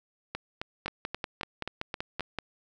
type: two click trains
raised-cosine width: 0.3 ms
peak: -16 / -17 dBFS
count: 9 / 8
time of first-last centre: 0.86-2.387 / 0.35-2.207 s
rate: 5.24 / 3.77 Hz
effects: none